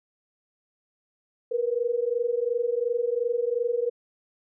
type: tone pair together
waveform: sine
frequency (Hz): 466.7 / 489.5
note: A#4 / B4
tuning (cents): +2 / -15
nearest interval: minor second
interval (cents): 83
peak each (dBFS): -26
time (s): 1.51-3.9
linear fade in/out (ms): 10
effects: none